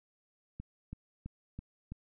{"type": "click train", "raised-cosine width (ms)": 5, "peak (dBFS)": -29, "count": 5, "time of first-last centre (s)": [0.6, 1.92], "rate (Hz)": 3.03, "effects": []}